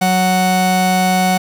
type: tone pair together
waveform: 45% pulse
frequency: 185 / 740 Hz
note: F#3 / F#5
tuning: 0 / 0 cents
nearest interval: 2 octaves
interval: 2400 cents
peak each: -15 dBFS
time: 0.01-1.38 s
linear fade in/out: 10 ms
effects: none